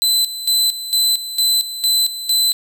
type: tone with tremolo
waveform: sawtooth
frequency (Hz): 4029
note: B7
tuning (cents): +34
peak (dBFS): -10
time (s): 0.02-2.53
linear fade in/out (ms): 0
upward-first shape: square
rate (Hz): 2.2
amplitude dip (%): 75
effects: none